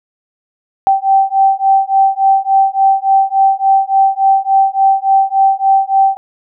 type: beating tone pair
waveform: sine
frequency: 776 / 779.5 Hz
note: G5 / G5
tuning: -18 / -10 cents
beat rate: 3.5 Hz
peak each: -11 dBFS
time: 0.87-6.17 s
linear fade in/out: 0 ms
effects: none